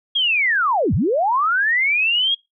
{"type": "linear two-way sweep", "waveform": "sine", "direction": "down then up", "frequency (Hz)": [3322, 69.3, 3322], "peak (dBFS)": -15, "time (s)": [0.15, 2.35], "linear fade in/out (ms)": 10, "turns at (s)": 0.94, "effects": ["noise-tail reverb RT60 0.2 s tail -24 dB re dry"]}